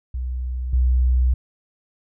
sine tone pair in turn, 62.7 / 62.7 Hz, B1 / B1, +27 / +27 cents, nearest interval unison, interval 0 cents, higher neither, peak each -23 / -14 dBFS, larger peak second, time 0.14-0.73 / 0.73-1.34 s, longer second, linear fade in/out 5 ms, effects none

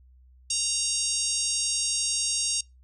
harmonic tone, 931 Hz, A#5, 2 cents flat, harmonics 3 / 4 / 5 / 6 / 7 / 8 / 9 / 10, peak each -37 / -36 / -33 / -31 / -31 / -37 / -31 / -34 dBFS, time 0.5-2.61 s, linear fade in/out 5 ms, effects noise-tail reverb RT60 0.2 s tail -25 dB re dry + added 63 Hz sine -52 dBFS peak until 2.83 s

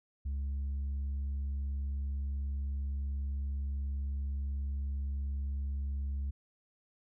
sine tone with tanh clipping, 69.3 Hz, C#2, in tune, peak -33 dBFS, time 0.25-6.31 s, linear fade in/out 10 ms, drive 2 dB, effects none

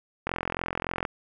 click train, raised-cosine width 0.5 ms, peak -13 dBFS, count 35, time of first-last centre 0.27-1.052 s, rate 43.5 Hz, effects none

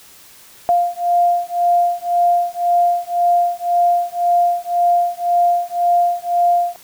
sine beating tone pair, 698.5 / 700.4 Hz, F5 / F5, 0 / +5 cents, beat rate 1.9 Hz, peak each -16 dBFS, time 0.69-6.76 s, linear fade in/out 0 ms, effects white hiss -44 dBFS RMS until 6.83 s

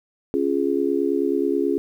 sine chord, Db major, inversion none, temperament just, 277.2 / 346.5 / 415.8 Hz, Db4 / F4 / Ab4, 0 / -14 / +2 cents, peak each -23 dBFS, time 0.34-1.78 s, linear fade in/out 0 ms, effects 9-bit

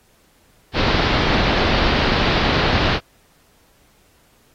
pink low-pass noise, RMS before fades -18 dBFS, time 0.73-3 s, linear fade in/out 50 ms, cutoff 4700 Hz, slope 48 dB/octave, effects pink hiss -57 dBFS RMS until 4.54 s + AAC 48 kbps

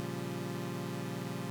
25% pulse chord, G half-diminished seventh, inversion first, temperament equal, 116.54 / 138.59 / 174.61 / 196 Hz, Bb2 / Db3 / F3 / G3, 0 / 0 / 0 / 0 cents, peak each -39 / -38 / -37 / -40 dBFS, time 0-1.5 s, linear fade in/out 0 ms, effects none

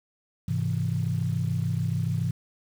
sine chord, Ab augmented, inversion none, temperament equal, 103.83 / 130.81 / 164.81 Hz, Ab2 / C3 / E3, 0 / 0 / 0 cents, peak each -28 dBFS, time 0.48-2.31 s, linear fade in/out 5 ms, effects tanh soft clip ceiling -15 dBFS + 8-bit

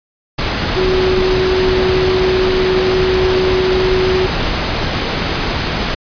sine tone in noise, 372.4 Hz, F#4, 11 cents sharp, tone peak -12 dBFS, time 0.76-4.27 s, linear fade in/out 10 ms, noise pink, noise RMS -17 dBFS, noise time 0.38-5.95 s, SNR +2 dB, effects resampled to 11025 Hz

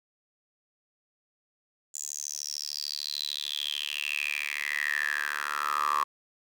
10% pulse tone with high-pass filter sweep, 73.42 Hz, D2, in tune, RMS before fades -32 dBFS, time 1.94-6.04 s, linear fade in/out 5 ms, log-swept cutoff 7200 to 1100 Hz, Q 9.7, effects none

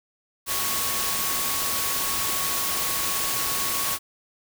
sine tone in noise, 1108.7 Hz, C#6, in tune, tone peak -34 dBFS, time 0.46-3.99 s, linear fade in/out 50 ms, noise white, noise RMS -26 dBFS, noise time 0.46-3.99 s, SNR -11 dB, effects none

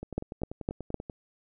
two click trains, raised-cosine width 2 ms, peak -15 / -24 dBFS, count 4 / 12, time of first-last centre 0.18-0.943 / 0.03-1.098 s, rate 3.93 / 10.3 Hz, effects none

